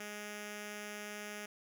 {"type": "tone with notch filter", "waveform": "5% pulse", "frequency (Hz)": 208.4, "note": "G#3", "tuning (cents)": 6, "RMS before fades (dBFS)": -45, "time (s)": [0, 1.46], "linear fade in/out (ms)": 5, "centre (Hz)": 1000, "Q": 1.9, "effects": []}